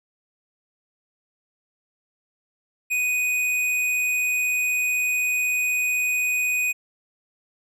sine tone with tanh clipping, 2489 Hz, D#7, in tune, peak -22 dBFS, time 2.9-6.73 s, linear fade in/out 20 ms, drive 15 dB, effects none

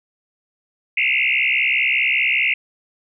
sine tone with frequency modulation, 2432 Hz, D#7, 40 cents flat, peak -15 dBFS, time 0.97-2.54 s, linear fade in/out 5 ms, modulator 65 Hz, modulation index 5.7, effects none

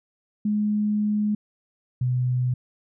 sine tone pair in turn, 209.8 / 125.54 Hz, G#3 / B2, +18 / +29 cents, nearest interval major sixth, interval 889 cents, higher first, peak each -20 dBFS, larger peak neither, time 0.45-1.35 / 2.01-2.54 s, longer first, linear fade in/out 5 ms, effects none

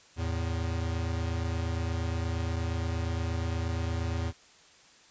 square tone pair together, 82.41 / 110.92 Hz, E2 / A2, 0 / +14 cents, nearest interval perfect fourth, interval 514 cents, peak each -31 / -35 dBFS, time 0.16-4.33 s, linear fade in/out 50 ms, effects white hiss -57 dBFS RMS until 5.1 s + resampled to 16000 Hz

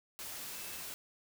sine tone in noise, 2637 Hz, E7, in tune, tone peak -55 dBFS, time 0.54-0.8 s, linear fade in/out 0 ms, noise white, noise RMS -44 dBFS, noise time 0.19-0.94 s, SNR -14 dB, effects none

